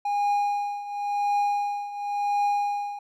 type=tone with tremolo; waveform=triangle; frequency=817 Hz; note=G#5; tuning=29 cents flat; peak=-18 dBFS; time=0.05-2.99 s; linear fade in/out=5 ms; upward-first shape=triangle; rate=0.94 Hz; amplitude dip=80%; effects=none